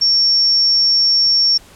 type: tone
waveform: sine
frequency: 5480 Hz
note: F8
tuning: 34 cents flat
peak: -10 dBFS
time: 0.01-1.58 s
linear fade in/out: 10 ms
effects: pink hiss -44 dBFS RMS until 1.75 s + low-pass 12000 Hz 12 dB/octave